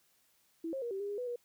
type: tone with pitch steps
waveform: sine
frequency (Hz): 329 / 536 / 474.3 / 388 / 404.6 / 409.1 / 495 / 481.8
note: E4 / C5 / A#4 / G4 / G#4 / G#4 / B4 / B4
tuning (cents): -3 / +42 / +30 / -18 / -45 / -26 / +4 / -43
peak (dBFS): -35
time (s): 0.64-1.36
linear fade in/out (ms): 5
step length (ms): 90
effects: white hiss -71 dBFS RMS until 1.44 s